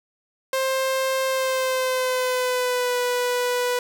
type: tone with pitch glide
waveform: sawtooth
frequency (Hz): 528 to 492.6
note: C5 to B4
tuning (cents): +16 to -5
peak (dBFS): -17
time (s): 0.53-3.79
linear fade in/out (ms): 2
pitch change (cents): -121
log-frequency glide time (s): 1.27-2.97
effects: none